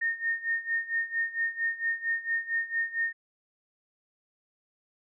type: tone with tremolo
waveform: sine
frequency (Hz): 1835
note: A#6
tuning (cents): -28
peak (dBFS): -24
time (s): 0.01-3.13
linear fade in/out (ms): 10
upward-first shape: sine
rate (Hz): 4.4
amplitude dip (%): 85
effects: none